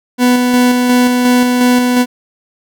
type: tone with tremolo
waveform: 40% pulse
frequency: 247.6 Hz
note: B3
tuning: 5 cents sharp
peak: -6 dBFS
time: 0.18-2.06 s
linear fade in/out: 50 ms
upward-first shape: square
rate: 2.8 Hz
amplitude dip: 30%
effects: none